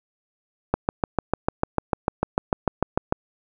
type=click train; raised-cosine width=1 ms; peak=-5 dBFS; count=17; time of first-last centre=0.74-3.125 s; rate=6.71 Hz; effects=none